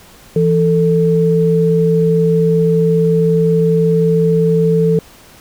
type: tone pair together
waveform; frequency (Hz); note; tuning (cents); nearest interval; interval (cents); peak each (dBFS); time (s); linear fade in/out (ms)
sine; 166.2 / 443.7; E3 / A4; +15 / +14; octave + perfect fourth; 1699; -12; 0.36-4.99; 2
effects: pink hiss -42 dBFS RMS until 5.4 s